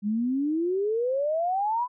sine exponential sweep, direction up, 200 to 1014 Hz, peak -23 dBFS, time 0.02-1.88 s, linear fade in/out 50 ms, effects none

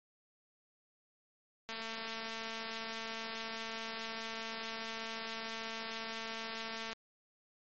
click train, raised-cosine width 0.2 ms, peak -24 dBFS, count 1180, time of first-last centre 1.69-6.93 s, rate 225 Hz, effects low-pass 5000 Hz 12 dB/octave + MP3 32 kbps

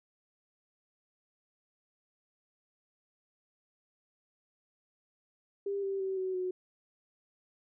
sine tone with pitch steps, 398.9 / 390.7 / 382.7 / 374.8 / 367.1 Hz, G4 / G4 / G4 / F#4 / F#4, +30 / -6 / -42 / +22 / -14 cents, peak -31 dBFS, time 5.66-6.51 s, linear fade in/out 5 ms, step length 170 ms, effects none

